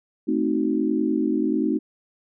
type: chord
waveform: sine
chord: A diminished seventh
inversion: none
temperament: equal with one note detuned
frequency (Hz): 220 / 261.6 / 311.1 / 371.7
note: A3 / C4 / Eb4 / Gb4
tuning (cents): 0 / 0 / 0 / +8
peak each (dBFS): -26 / -25 / -23 / -28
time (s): 0.27-1.79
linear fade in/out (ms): 20
effects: none